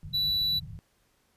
white low-pass noise, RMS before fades -42 dBFS, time 0.03-0.79 s, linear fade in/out 0 ms, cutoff 180 Hz, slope 96 dB/octave
triangle tone, 3951 Hz, B7, in tune, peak -23 dBFS, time 0.13-0.6 s, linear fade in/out 20 ms
effects pink hiss -69 dBFS RMS until 1.36 s + resampled to 32000 Hz

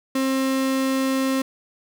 35% pulse tone, 265.8 Hz, C4, 27 cents sharp, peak -18 dBFS, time 0.15-1.42 s, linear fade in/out 5 ms, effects none

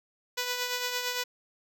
5% pulse tone with tremolo, 493.9 Hz, B4, in tune, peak -16 dBFS, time 0.37-1.24 s, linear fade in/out 10 ms, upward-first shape triangle, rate 8.8 Hz, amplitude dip 50%, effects none

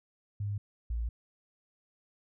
sine tone pair in turn, 102.2 / 57.36 Hz, G#2 / A#1, -27 / -27 cents, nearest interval minor seventh, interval 1000 cents, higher first, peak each -31 / -30 dBFS, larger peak second, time 0.4-0.58 / 0.9-1.09 s, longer second, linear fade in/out 5 ms, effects none

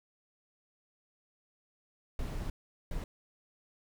brown noise bursts at uneven times, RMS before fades -36 dBFS, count 2, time 2.19-2.5 / 2.91-3.04 s, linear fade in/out 2 ms, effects none

